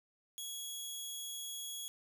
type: tone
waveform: 15% pulse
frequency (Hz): 3338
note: G#7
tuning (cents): +8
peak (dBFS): -34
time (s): 0.38-1.88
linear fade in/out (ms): 0
effects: 11-bit